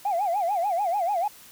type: tone with vibrato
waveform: sine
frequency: 750 Hz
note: F#5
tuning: 23 cents sharp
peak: -21 dBFS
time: 0.05-1.28 s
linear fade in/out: 5 ms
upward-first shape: sine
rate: 6.8 Hz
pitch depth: 200 cents each way
effects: tanh soft clip ceiling -18 dBFS + white hiss -49 dBFS RMS until 1.51 s